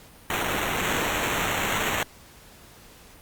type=noise with sample-and-hold; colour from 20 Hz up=blue; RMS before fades=-26 dBFS; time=0.3-2.03 s; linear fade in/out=2 ms; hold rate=4900 Hz; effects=pink hiss -50 dBFS RMS until 3.21 s + Opus 48 kbps